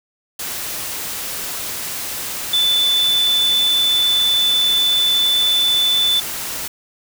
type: tone in noise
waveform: sine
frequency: 3505 Hz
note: A7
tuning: 7 cents flat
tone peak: -13 dBFS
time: 2.53-6.2 s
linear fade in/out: 5 ms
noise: white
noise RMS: -26 dBFS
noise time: 0.39-6.68 s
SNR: +10 dB
effects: none